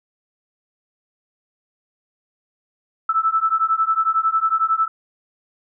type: beating tone pair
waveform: sine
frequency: 1311 / 1322 Hz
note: E6 / E6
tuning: -10 / +5 cents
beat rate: 11 Hz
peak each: -19 dBFS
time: 3.09-4.88 s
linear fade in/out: 5 ms
effects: none